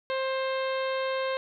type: harmonic tone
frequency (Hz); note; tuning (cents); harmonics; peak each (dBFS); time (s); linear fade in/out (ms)
528; C5; +16; 1 / 2 / 3 / 4 / 5 / 6 / 7 / 8; -28 / -34 / -38 / -40 / -42 / -44 / -45 / -46; 0.1-1.37; 0
effects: none